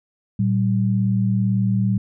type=tone pair together; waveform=sine; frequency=114.91 / 192.9 Hz; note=A#2 / G3; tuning=-24 / -28 cents; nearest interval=major sixth; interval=896 cents; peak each=-19 dBFS; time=0.39-1.98 s; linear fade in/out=5 ms; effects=none